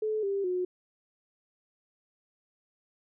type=tone with pitch steps; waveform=sine; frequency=431.8 / 396 / 363.1 Hz; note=A4 / G4 / F#4; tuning=-33 / +18 / -33 cents; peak=-27 dBFS; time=0.02-0.65 s; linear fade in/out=5 ms; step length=210 ms; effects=none